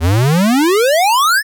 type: exponential sweep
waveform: square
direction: up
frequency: 77.4 to 1808 Hz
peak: -10 dBFS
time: 0-1.43 s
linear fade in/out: 50 ms
effects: none